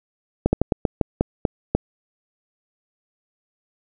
slowing click train, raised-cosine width 2 ms, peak -3 dBFS, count 9, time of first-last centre 0.46-1.75 s, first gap 70 ms, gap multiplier 1.23, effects none

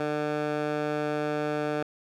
15% pulse tone with band-pass filter, 149.7 Hz, D3, 33 cents sharp, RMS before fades -29 dBFS, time 0-1.83 s, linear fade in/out 2 ms, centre 770 Hz, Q 0.66, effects none

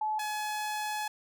sine / sawtooth tone pair in turn, 860 / 848.2 Hz, A5 / G#5, -40 / +36 cents, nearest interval unison, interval 24 cents, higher first, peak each -28 / -28 dBFS, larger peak neither, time 0.01-0.19 / 0.19-1.08 s, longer second, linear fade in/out 5 ms, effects none

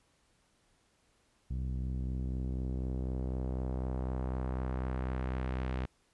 sawtooth tone with low-pass filter sweep, 64 Hz, C2, 38 cents flat, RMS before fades -35 dBFS, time 1.5-5.86 s, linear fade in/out 10 ms, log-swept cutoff 160 to 2800 Hz, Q 0.94, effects pink hiss -71 dBFS RMS until 6.13 s + resampled to 24000 Hz

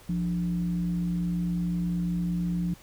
sine tone with frequency modulation, 174.61 Hz, F3, in tune, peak -25 dBFS, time 0.09-2.74 s, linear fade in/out 5 ms, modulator 122 Hz, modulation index 0.41, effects pink hiss -53 dBFS RMS until 2.82 s

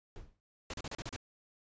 brown noise with exponential decay, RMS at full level -40 dBFS, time 0.16-0.4 s, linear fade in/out 0 ms, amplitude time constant 51 ms
pink noise bursts, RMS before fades -41 dBFS, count 7, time 0.7-1.163 s, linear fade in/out 2 ms, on 37 ms, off 34 ms
effects resampled to 16000 Hz

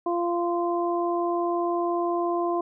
harmonic tone, 345.8 Hz, F4, 17 cents flat, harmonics 1 / 2 / 3, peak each -25 / -28 / -30 dBFS, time 0.06-2.61 s, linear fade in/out 5 ms, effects none

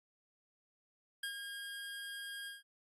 25% pulse tone with ADSR envelope, 1621 Hz, G#6, 42 cents flat, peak -33 dBFS, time 1.23-2.63 s, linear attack 5 ms, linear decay 90 ms, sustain -6 dB, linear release 160 ms, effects AAC 48 kbps

